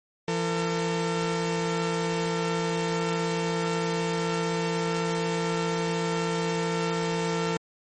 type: tone pair together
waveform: sawtooth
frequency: 169.3 / 452 Hz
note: E3 / A4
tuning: +46 / +47 cents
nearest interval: octave + perfect fourth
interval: 1701 cents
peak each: -24 / -24 dBFS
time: 0.28-7.57 s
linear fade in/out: 2 ms
effects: MP3 32 kbps